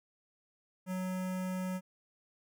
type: tone with notch filter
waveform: square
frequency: 185 Hz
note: F#3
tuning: in tune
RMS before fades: -36 dBFS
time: 0.86-1.81 s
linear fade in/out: 50 ms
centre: 4000 Hz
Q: 1.2
effects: none